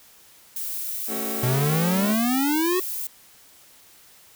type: noise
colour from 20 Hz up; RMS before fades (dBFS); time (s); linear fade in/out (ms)
violet; -30; 0.56-3.07; 2
type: chord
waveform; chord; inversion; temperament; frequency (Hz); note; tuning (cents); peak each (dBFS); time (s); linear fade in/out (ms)
25% pulse; F# minor; first; equal with one note detuned; 220 / 277.2 / 375.2; A3 / C#4 / F#4; 0 / 0 / +24; -28 / -32 / -31; 1.07-2.16; 50
type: exponential sweep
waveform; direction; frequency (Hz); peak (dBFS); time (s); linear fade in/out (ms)
square; up; 121.8 to 376.1; -21; 1.43-2.8; 5
effects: white hiss -52 dBFS RMS until 4.35 s